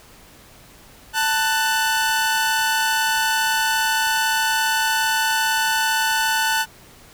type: tone pair together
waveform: sawtooth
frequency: 886 / 1489.2 Hz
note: A5 / F#6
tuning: +12 / +11 cents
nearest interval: major sixth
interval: 899 cents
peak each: -17 dBFS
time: 1.13-6.66 s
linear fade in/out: 50 ms
effects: pink hiss -47 dBFS RMS until 7.13 s